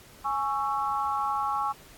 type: chord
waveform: sine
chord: C# minor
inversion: second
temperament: just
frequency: 831.5 / 1108.7 / 1330.5 Hz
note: G#5 / C#6 / E6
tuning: +2 / 0 / +16 cents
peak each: -29 / -29 / -33 dBFS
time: 0.24-1.73 s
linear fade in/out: 20 ms
effects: pink hiss -52 dBFS RMS until 1.97 s + AAC 64 kbps